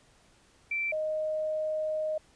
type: tone pair in turn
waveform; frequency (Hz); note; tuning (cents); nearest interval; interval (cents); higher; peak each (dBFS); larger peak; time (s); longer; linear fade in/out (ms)
sine; 2340 / 621; D7 / D#5; -7 / -3; octave + major seventh; 2296; first; -28; neither; 0.71-0.92 / 0.92-2.18; second; 5
effects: pink hiss -62 dBFS RMS until 2.35 s + resampled to 22050 Hz